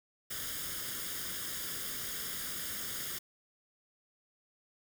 white noise with comb filter, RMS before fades -39 dBFS, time 0.3-3.19 s, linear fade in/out 10 ms, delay 0.59 ms, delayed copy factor +0.7, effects none

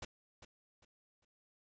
pink noise with echo, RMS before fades -44 dBFS, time 0.02-0.05 s, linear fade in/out 5 ms, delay 400 ms, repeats 3, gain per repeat -11 dB, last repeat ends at 1.25 s, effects resampled to 16000 Hz

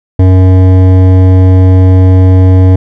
triangle tone with hard clipping, 93 Hz, F#2, 9 cents sharp, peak -3 dBFS, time 0.19-2.76 s, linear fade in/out 5 ms, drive 17 dB, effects none

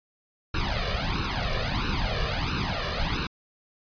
pink noise with flanger, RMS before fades -27 dBFS, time 0.54-3.27 s, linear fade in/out 5 ms, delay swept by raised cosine 0.74 to 1.74 ms, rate 1.5 Hz, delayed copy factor +0.95, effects resampled to 11025 Hz

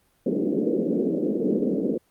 pink band-pass noise, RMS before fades -24 dBFS, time 0.26-1.98 s, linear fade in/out 5 ms, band 190 to 500 Hz, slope 48 dB/octave, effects pink hiss -65 dBFS RMS until 2.1 s + Opus 32 kbps

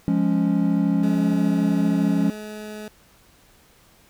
triangle chord, Db major, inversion first, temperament equal, 174.61 / 207.7 / 277.2 Hz, F3 / Ab3 / Db4, 0 / 0 / 0 cents, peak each -20 dBFS, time 0.08-2.3 s, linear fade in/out 0 ms
20% pulse tone, 212.7 Hz, G#3, 42 cents sharp, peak -28 dBFS, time 1.03-2.88 s, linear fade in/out 2 ms
effects pink hiss -55 dBFS RMS until 4.09 s

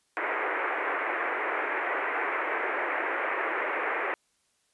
white band-pass noise, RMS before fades -30 dBFS, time 0.17-4.14 s, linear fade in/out 0 ms, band 320 to 2200 Hz, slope 48 dB/octave, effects white hiss -71 dBFS RMS until 4.73 s + resampled to 24000 Hz

